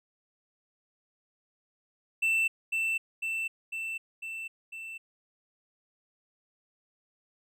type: tone with echo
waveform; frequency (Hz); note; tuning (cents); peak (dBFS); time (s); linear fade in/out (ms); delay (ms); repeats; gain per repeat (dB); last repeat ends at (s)
triangle; 2671; E7; +22; -22; 2.22-2.48; 10; 500; 5; -3; 4.98
effects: none